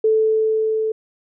sine tone with level ramp, 438.3 Hz, A4, 7 cents flat, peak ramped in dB -12 to -18 dBFS, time 0.04-0.92 s, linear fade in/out 5 ms, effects none

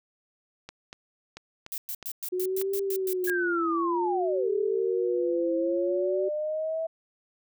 clicks, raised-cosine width 0.2 ms, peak -23 dBFS, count 7, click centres 0.69 / 0.929 / 1.37 / 1.664 / 2.027 / 2.615 / 3.297 s
violet noise bursts, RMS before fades -34 dBFS, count 10, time 1.72-3.3 s, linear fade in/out 0 ms, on 59 ms, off 110 ms
sine tone with vibrato, 362.4 Hz, F#4, 36 cents flat, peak -26 dBFS, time 2.32-6.29 s, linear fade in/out 10 ms, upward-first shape triangle, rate 0.54 Hz, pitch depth 160 cents each way
sine linear two-way sweep, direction down then up, 1661.2 to 423.1 to 654 Hz, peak -27 dBFS, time 3.27-6.87 s, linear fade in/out 10 ms, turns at 4.5 s
effects none

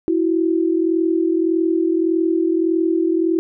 sine tone pair together, 328.3 / 370 Hz, E4 / F#4, -7 / 0 cents, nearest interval major second, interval 207 cents, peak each -16 / -20 dBFS, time 0.08-3.39 s, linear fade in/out 0 ms, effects none

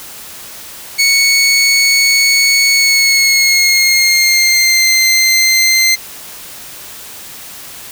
20% pulse tone with pitch glide, 2217 to 2081 Hz, C#7 to C7, 0 to -10 cents, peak -3 dBFS, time 0.98-5.96 s, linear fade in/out 20 ms, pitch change -110 cents, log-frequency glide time 2.72-4.9 s, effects white hiss -31 dBFS RMS until 7.91 s

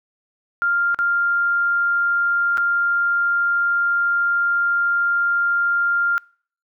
sine tone with dropouts, 1396.9 Hz, F6, in tune, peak -16 dBFS, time 0.62-6.18 s, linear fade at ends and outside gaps 0 ms, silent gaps 0.945-0.989 / 2.573-2.58 s, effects noise-tail reverb RT60 0.5 s tail -26 dB re dry

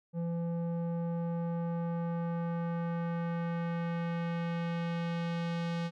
square tone with low-pass filter sweep, 169.2 Hz, E3, 45 cents sharp, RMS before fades -34 dBFS, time 0.13-5.91 s, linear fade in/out 50 ms, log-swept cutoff 510 to 4300 Hz, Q 1, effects none

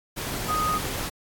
sine tone in noise, 1244.5 Hz, D#6, in tune, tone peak -23 dBFS, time 0.48-0.79 s, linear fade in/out 20 ms, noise pink, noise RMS -31 dBFS, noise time 0.16-1.1 s, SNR +5 dB, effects AAC 64 kbps

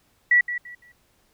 sine tone with echo, 1945 Hz, B6, 27 cents flat, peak -13 dBFS, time 0.31-0.41 s, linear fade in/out 5 ms, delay 170 ms, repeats 3, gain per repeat -12 dB, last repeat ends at 0.92 s, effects pink hiss -64 dBFS RMS until 1.33 s

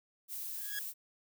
violet noise, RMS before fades -41 dBFS, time 0.28-0.94 s, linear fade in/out 50 ms
sawtooth tone with exponential growth, 1661.2 Hz, G#6, in tune, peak -31 dBFS, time 0.53-0.79 s, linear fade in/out 2 ms, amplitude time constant 56 ms
effects none

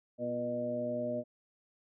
harmonic tone with a mistuned harmonic, 121.6 Hz, B2, 26 cents flat, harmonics 1 / 2 / 3 / 4 / 5, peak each -46 / -38 / -46 / -42 / -34 dBFS, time 0.18-1.24 s, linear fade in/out 50 ms, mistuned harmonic 3, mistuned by -56 cents, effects none

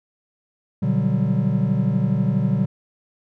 triangle chord, G major seventh, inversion first, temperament just, 122.5 / 147 / 183.75 / 196 Hz, B2 / D3 / F#3 / G3, -14 / +2 / -12 / 0 cents, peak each -21 dBFS, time 0.82-2.66 s, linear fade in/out 10 ms, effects none

